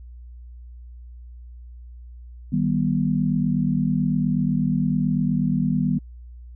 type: chord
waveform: sine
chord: Eb augmented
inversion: none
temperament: just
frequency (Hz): 155.56 / 194.45 / 243.1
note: Eb3 / G3 / B3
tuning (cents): 0 / -14 / -27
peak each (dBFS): -23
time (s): 2.52-5.99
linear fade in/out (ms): 10
effects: added 60 Hz sine -38 dBFS peak until 6.55 s